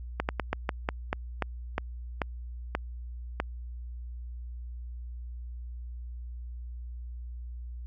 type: slowing click train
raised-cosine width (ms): 0.5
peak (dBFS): -12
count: 12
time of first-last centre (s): 0.2-3.401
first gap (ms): 89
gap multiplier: 1.22
effects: added 60 Hz sine -37 dBFS peak until 7.86 s

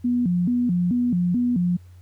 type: tone with vibrato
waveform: sine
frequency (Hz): 207.7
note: G#3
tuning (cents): 0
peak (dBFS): -18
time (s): 0.04-1.77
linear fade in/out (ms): 10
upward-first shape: square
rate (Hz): 2.3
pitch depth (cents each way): 280
effects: added 90 Hz sine -43 dBFS peak until 2.01 s + pink hiss -62 dBFS RMS until 2.01 s

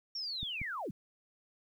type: linear sweep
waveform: sine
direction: down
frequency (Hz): 5590 to 115.7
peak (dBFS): -36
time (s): 0.15-0.91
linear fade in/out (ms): 5
type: clicks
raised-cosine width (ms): 5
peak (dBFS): -29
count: 2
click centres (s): 0.43 / 0.616
effects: 11-bit

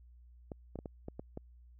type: clicks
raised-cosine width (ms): 2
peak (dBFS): -28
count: 7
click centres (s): 0.518 / 0.757 / 0.789 / 0.858 / 1.084 / 1.195 / 1.374
effects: added 60 Hz sine -55 dBFS peak until 1.79 s

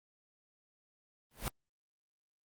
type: noise with exponential growth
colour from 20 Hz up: pink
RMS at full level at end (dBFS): -32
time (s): 1.31-1.48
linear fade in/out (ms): 0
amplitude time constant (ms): 36
effects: Opus 24 kbps

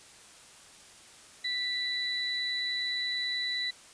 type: tone pair together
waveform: sine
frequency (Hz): 1975.5 / 3967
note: B6 / B7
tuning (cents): 0 / +7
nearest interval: octave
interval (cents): 1207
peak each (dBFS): -34 / -31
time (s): 1.44-3.71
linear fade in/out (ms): 10
effects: white hiss -53 dBFS RMS until 3.93 s + resampled to 22050 Hz

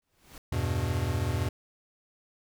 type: noise with exponential growth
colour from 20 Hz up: pink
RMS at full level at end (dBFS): -45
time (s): 0.02-0.38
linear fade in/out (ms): 2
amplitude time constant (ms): 77
type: chord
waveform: square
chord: E minor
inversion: none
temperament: equal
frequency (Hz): 82.41 / 98 / 123.47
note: E2 / G2 / B2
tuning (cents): 0 / 0 / 0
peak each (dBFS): -32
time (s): 0.52-1.49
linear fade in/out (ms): 5
effects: none

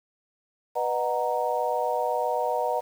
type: chord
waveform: sine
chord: B major seventh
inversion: none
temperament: equal with one note detuned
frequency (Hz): 493.9 / 612.3 / 740 / 932.3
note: B4 / D#5 / F#5 / A#5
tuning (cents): 0 / -28 / 0 / 0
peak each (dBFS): -29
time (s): 0.75-2.81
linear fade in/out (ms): 20
effects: 8-bit

